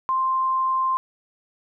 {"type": "tone", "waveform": "sine", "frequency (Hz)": 1048, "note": "C6", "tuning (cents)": 2, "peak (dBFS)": -19, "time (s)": [0.09, 0.97], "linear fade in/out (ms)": 0, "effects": []}